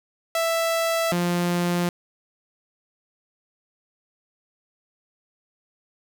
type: tone pair in turn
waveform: sawtooth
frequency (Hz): 661 / 175.08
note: E5 / F3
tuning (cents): +5 / +5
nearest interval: octave + major seventh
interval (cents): 2300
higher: first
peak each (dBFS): -17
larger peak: neither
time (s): 0.35-1.12 / 1.12-1.89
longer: neither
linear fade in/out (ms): 2
effects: none